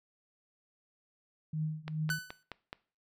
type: tone with tremolo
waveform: sine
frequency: 155.56 Hz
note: D#3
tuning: in tune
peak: -29 dBFS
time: 1.53-2.19 s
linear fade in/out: 5 ms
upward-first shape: triangle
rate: 2.5 Hz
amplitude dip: 95%
type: click train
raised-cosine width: 0.3 ms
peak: -24 dBFS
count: 5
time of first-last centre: 1.88-2.729 s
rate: 4.71 Hz
type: tone with exponential decay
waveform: 45% pulse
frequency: 1500 Hz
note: F#6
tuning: 23 cents sharp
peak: -28 dBFS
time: 2.1-2.43 s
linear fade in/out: 1 ms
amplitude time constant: 70 ms
effects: noise-tail reverb RT60 0.4 s tail -21 dB re dry